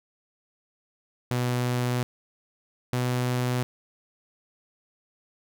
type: tone pair in turn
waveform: sawtooth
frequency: 123.47 / 124.54 Hz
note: B2 / B2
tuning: 0 / +15 cents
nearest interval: unison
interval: 15 cents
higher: second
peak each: -20 dBFS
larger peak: neither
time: 1.31-2.03 / 2.93-3.63 s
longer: first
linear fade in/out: 0 ms
effects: none